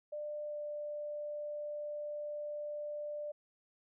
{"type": "tone with pitch glide", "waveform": "sine", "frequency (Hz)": [596, 592.6], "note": ["D5", "D5"], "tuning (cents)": [25, 15], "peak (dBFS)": -38, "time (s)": [0.12, 3.32], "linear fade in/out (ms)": 10, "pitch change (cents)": -10, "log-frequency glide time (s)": [0.47, 0.56], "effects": []}